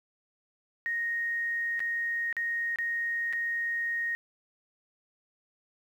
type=tone with dropouts; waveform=sine; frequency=1864.7 Hz; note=A#6; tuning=in tune; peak=-28 dBFS; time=0.86-4.15 s; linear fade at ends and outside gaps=0 ms; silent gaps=1.794-1.803 / 2.327-2.367 / 2.759-2.786 / 3.327-3.333 s; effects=10-bit